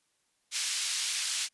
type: band-pass noise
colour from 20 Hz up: white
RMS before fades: -32 dBFS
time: 0.51-1.49 s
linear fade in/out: 50 ms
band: 2500 to 7100 Hz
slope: 12 dB/octave
effects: white hiss -74 dBFS RMS until 1.53 s + resampled to 24000 Hz